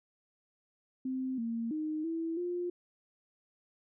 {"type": "tone with pitch steps", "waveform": "sine", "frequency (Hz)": [260.2, 230.1, 309.2, 328.3, 352.8], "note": ["C4", "A#3", "D#4", "E4", "F4"], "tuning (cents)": [-9, -22, -11, -7, 18], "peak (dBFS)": -32, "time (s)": [1.05, 2.7], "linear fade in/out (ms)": 5, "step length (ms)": 330, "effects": []}